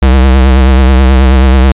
square tone with vibrato, 65.41 Hz, C2, in tune, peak -3 dBFS, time 0.02-1.72 s, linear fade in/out 5 ms, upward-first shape triangle, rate 9.3 Hz, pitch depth 76 cents each way, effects resampled to 8000 Hz

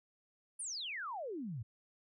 sine exponential sweep, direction down, 10180 to 102.1 Hz, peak -39 dBFS, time 0.59-1.63 s, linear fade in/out 10 ms, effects none

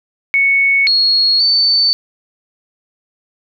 sine tone with pitch steps, 2215 / 4315 / 4527 Hz, C#7 / C#8 / C#8, -2 / -47 / +36 cents, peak -9 dBFS, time 0.34-1.93 s, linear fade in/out 0 ms, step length 530 ms, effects none

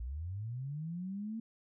sine linear sweep, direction up, 54.4 to 228.4 Hz, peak -37 dBFS, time 0-1.4 s, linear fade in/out 5 ms, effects none

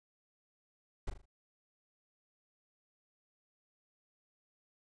brown noise with echo, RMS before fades -35 dBFS, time 1.07-1.1 s, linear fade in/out 5 ms, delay 39 ms, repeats 4, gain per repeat -8 dB, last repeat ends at 1.256 s, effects resampled to 22050 Hz

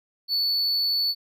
triangle tone, 4456 Hz, C#8, 8 cents sharp, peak -20 dBFS, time 0.28-1.15 s, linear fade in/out 50 ms, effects none

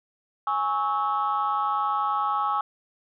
sine chord, C# minor, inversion second, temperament equal with one note detuned, 830.6 / 1108.7 / 1297.4 Hz, G#5 / C#6 / E6, 0 / 0 / -28 cents, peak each -26 / -26 / -26 dBFS, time 0.47-2.61 s, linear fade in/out 2 ms, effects tanh soft clip ceiling -16 dBFS

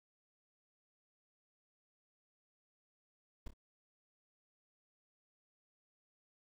brown noise with echo, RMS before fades -42 dBFS, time 3.46-3.48 s, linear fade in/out 5 ms, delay 28 ms, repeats 2, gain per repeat -9 dB, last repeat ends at 3.536 s, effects none

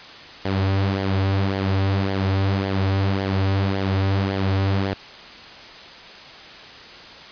sawtooth tone with flanger, 97 Hz, G2, 18 cents flat, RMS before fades -21 dBFS, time 0.45-4.94 s, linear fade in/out 5 ms, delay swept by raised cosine 0.76 to 5.96 ms, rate 1.8 Hz, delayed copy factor -0.55, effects white hiss -40 dBFS RMS until 7.31 s + resampled to 11025 Hz

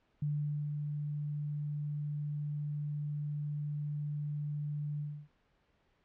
sine tone with ADSR envelope, 147.6 Hz, D3, 9 cents sharp, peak -30 dBFS, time 0.22-5.28 s, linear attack 4 ms, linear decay 470 ms, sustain -4 dB, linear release 280 ms, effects pink hiss -73 dBFS RMS until 6.04 s + low-pass 3000 Hz 12 dB/octave

